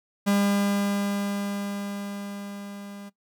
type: tone with level ramp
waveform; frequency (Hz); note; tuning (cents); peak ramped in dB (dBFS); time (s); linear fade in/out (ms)
45% pulse; 201.3; G3; +46; -19 to -39; 0.26-3.1; 20
effects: noise-tail reverb RT60 0.1 s tail -18 dB re dry